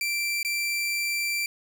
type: tone with dropouts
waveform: sawtooth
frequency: 2349 Hz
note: D7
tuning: in tune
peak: -22 dBFS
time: 0.01-1.46 s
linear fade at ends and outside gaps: 2 ms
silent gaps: 0.43-0.448 s
effects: none